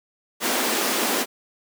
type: high-pass noise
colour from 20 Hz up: pink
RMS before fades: -23 dBFS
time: 0.4-1.26 s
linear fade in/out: 50 ms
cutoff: 220 Hz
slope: 48 dB/octave
effects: none